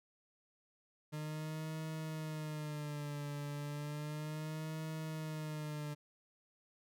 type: tone with vibrato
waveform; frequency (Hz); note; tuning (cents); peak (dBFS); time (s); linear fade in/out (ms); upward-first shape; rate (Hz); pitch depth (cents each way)
40% pulse; 151.3; D#3; -48; -39; 1.12-5.95; 20; sine; 0.33; 74
effects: none